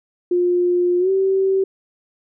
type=tone with pitch glide; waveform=sine; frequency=354.7 to 384.6 Hz; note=F4 to G4; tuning=+27 to -33 cents; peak=-14 dBFS; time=0.31-1.64 s; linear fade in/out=5 ms; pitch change=+140 cents; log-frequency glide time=0.99-1.1 s; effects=none